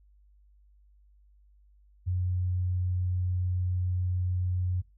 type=tone; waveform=sine; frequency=90.7 Hz; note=F#2; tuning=34 cents flat; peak=-26 dBFS; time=2.06-4.82 s; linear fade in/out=20 ms; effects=noise-tail reverb RT60 0.2 s tail -18 dB re dry + added 50 Hz sine -57 dBFS peak until 4.97 s